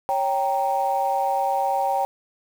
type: chord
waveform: sine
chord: G diminished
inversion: second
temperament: equal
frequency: 554.4 / 784 / 932.3 Hz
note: Db5 / G5 / Bb5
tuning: 0 / 0 / 0 cents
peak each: -26 / -21 / -26 dBFS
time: 0.09-2.05 s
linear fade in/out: 0 ms
effects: tanh soft clip ceiling -11 dBFS + 7-bit